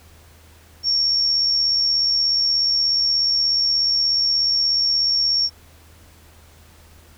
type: tone with amplitude modulation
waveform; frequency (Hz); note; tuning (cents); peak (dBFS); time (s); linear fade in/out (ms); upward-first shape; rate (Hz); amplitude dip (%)
sine; 5500; F8; -27; -14; 0.83-5.5; 50; sine; 76.7; 40
effects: added 80 Hz sine -48 dBFS peak until 7.17 s + pink hiss -51 dBFS RMS until 7.17 s